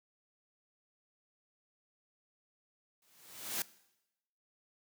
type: noise with exponential growth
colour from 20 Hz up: white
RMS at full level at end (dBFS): -33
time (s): 3.02-3.62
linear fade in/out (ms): 2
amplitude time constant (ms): 130
effects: noise-tail reverb RT60 0.9 s tail -20 dB re dry + high-pass 100 Hz 12 dB/octave